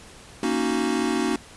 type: chord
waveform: square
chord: D# minor seventh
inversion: second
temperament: equal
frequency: 233.1 / 277.2 / 311.1 / 370 Hz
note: A#3 / C#4 / D#4 / F#4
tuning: 0 / 0 / 0 / 0 cents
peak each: -28 dBFS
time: 0.43-1.36 s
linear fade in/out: 2 ms
effects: pink hiss -46 dBFS RMS until 1.56 s + resampled to 24000 Hz